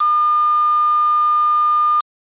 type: tone with quantisation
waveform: sine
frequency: 1209 Hz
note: D6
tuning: 50 cents sharp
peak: -12 dBFS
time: 0-2.01 s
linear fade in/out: 10 ms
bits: 4
effects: resampled to 8000 Hz